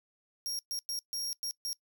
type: tone bursts at uneven times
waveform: sawtooth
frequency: 5588 Hz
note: F8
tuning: in tune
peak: -31 dBFS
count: 6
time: 0.46-0.59 / 0.71-0.79 / 0.89-0.99 / 1.13-1.33 / 1.43-1.51 / 1.65-1.73 s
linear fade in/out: 0 ms
effects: noise-tail reverb RT60 0.1 s tail -22 dB re dry